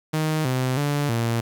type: tone with pitch steps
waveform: sawtooth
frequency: 156 / 128.7 / 144.9 / 116.1 Hz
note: D#3 / C3 / D3 / A#2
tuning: +5 / -28 / -23 / -7 cents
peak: -17 dBFS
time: 0.13-1.41 s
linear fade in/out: 10 ms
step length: 320 ms
effects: 9-bit